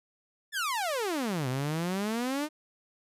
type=exponential two-way sweep; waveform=sawtooth; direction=down then up; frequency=1809 to 124.5 to 311.5 Hz; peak=-25 dBFS; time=0.52-2.49 s; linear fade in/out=50 ms; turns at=1.48 s; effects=resampled to 32000 Hz